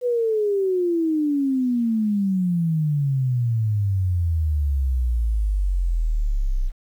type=exponential sweep; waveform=sine; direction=down; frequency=500 to 30.32 Hz; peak=-18 dBFS; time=0.01-6.72 s; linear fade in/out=50 ms; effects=9-bit